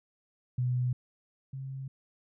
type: tone pair in turn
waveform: sine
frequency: 124.9 / 134.08 Hz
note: B2 / C3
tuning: +20 / +43 cents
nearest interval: minor second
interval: 123 cents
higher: second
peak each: -26 / -36 dBFS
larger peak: first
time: 0.58-0.93 / 1.53-1.88 s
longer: neither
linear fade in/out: 5 ms
effects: none